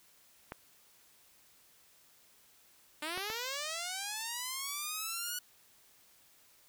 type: clicks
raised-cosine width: 0.5 ms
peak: -25 dBFS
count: 3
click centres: 0.521 / 3.176 / 3.301 s
type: linear sweep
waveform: 5% pulse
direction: up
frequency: 293.7 to 1477 Hz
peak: -25 dBFS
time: 3.02-5.39 s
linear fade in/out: 5 ms
effects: white hiss -64 dBFS RMS until 6.68 s